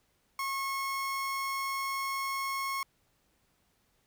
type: tone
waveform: 30% pulse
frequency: 1089 Hz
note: C#6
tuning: 31 cents flat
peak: -29 dBFS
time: 0.39-2.83 s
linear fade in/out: 2 ms
effects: pink hiss -72 dBFS RMS until 4.06 s